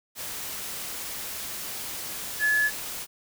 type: tone in noise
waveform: sine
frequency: 1711 Hz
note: A6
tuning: 49 cents flat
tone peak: -20 dBFS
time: 2.39-2.71 s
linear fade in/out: 50 ms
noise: white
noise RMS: -35 dBFS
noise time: 0.15-3.07 s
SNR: +12 dB
effects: none